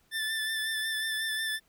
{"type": "tone with vibrato", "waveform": "25% pulse", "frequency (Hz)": 1764, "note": "A6", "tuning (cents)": 4, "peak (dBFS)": -26, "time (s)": [0.11, 1.6], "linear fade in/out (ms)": 50, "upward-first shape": "sine", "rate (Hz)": 5.5, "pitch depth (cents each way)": 25, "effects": ["pink hiss -68 dBFS RMS until 1.68 s"]}